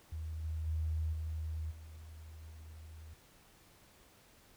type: tone with level steps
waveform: sine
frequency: 79.1 Hz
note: D#2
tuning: 29 cents sharp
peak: -38 / -35 / -32 / -36 / -48 dBFS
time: 0.12-3.14 s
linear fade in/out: 5 ms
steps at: 0.43 / 0.66 / 1.12 / 1.7 s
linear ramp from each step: 20 ms
effects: pink hiss -63 dBFS RMS until 4.56 s